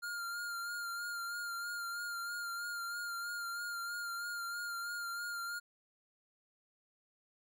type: tone with vibrato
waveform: square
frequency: 1404 Hz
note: F6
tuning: 9 cents sharp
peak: -39 dBFS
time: 0.02-5.6 s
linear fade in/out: 20 ms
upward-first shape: sine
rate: 3.1 Hz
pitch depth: 28 cents each way
effects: none